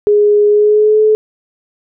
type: tone with pitch glide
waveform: sine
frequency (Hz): 415.3 to 430.7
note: G#4 to A4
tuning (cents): 0 to -37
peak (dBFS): -6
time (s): 0.07-1.15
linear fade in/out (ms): 0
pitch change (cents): +63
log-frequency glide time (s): 0.49-1.01
effects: none